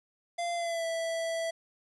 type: tone with pitch glide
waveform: square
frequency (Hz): 690 to 659.6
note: F5 to E5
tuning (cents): -21 to +1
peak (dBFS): -31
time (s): 0.38-1.51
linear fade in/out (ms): 10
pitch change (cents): -78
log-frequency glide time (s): 0.55-0.85
effects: resampled to 24000 Hz + 10-bit